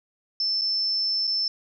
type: tone with dropouts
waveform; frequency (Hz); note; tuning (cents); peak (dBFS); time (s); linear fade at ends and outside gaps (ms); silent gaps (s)
sine; 5300; E8; +9; -22; 0.4-1.48; 2; 0.613-0.617 / 1.271-1.275
effects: none